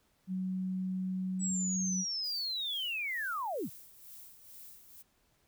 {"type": "tone", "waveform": "sine", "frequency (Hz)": 186.4, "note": "F#3", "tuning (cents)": 13, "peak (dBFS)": -32, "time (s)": [0.27, 2.05], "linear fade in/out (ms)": 50}
{"type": "linear sweep", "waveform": "sine", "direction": "down", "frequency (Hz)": [7902, 89.1], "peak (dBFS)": -33, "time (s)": [1.39, 3.7], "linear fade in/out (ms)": 50}
{"type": "noise with tremolo", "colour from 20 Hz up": "violet", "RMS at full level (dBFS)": -50, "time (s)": [2.23, 5.03], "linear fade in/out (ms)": 20, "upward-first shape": "sine", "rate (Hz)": 2.2, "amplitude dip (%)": 60}
{"effects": ["pink hiss -72 dBFS RMS until 5.47 s"]}